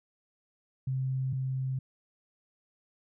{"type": "tone pair in turn", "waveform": "sine", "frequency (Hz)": [131.5, 131.5], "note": ["C3", "C3"], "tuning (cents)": [9, 9], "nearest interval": "unison", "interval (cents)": 0, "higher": "neither", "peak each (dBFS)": [-28, -29], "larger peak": "first", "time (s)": [[0.87, 1.33], [1.33, 1.79]], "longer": "neither", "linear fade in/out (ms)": 5, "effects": []}